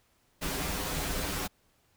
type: noise with comb filter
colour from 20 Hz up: pink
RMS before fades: -33 dBFS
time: 0.41-1.48 s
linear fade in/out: 20 ms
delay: 8.9 ms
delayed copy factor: -0.7
effects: pink hiss -69 dBFS RMS until 1.96 s